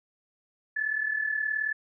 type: tone with amplitude modulation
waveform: sine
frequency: 1732 Hz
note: A6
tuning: 28 cents flat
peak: -23 dBFS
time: 0.76-1.73 s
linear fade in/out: 10 ms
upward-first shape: sine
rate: 38.8 Hz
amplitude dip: 70%
effects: none